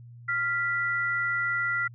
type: tone pair together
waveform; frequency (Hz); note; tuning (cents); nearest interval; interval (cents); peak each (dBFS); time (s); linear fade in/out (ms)
sine; 1393 / 1970; F6 / B6; -5 / -5; tritone; 600; -27 / -28; 0.28-1.88; 10
effects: added 119 Hz sine -44 dBFS peak until 1.94 s